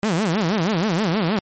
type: tone with vibrato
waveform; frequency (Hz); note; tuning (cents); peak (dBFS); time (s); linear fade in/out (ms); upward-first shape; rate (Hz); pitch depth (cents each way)
sawtooth; 188.8; F#3; +35; -14; 0.03-1.39; 0; sine; 6.3; 290
effects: low-pass 8000 Hz 12 dB/octave + MP3 32 kbps